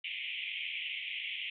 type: band-pass noise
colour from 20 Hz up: pink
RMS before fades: -39 dBFS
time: 0.04-1.5 s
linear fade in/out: 5 ms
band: 2100 to 3300 Hz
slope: 96 dB/octave
effects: none